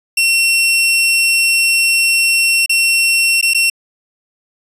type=tone with dropouts; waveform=sawtooth; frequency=2720 Hz; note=F7; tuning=46 cents flat; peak=-7 dBFS; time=0.17-3.7 s; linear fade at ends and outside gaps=5 ms; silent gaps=2.661-2.694 / 3.413-3.426 / 3.536-3.546 s; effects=resampled to 32000 Hz